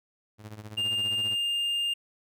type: tone with tremolo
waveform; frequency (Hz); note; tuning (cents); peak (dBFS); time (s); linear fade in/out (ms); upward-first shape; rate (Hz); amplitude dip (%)
sawtooth; 106.5; G#2; +44; -33; 0.38-1.37; 50; triangle; 15; 85
type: tone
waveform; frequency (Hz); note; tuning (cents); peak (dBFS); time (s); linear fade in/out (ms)
triangle; 2810; F7; +10; -24; 0.77-1.94; 10
effects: none